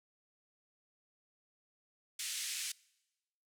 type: band-pass noise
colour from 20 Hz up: white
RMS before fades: -40 dBFS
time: 2.19-2.72 s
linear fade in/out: 5 ms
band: 2000 to 9800 Hz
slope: 24 dB/octave
effects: noise-tail reverb RT60 1.0 s tail -24 dB re dry